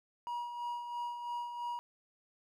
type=tone with tremolo; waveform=triangle; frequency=958 Hz; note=A#5; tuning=47 cents sharp; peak=-33 dBFS; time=0.27-1.79 s; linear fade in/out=0 ms; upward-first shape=sine; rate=3 Hz; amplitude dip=50%; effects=none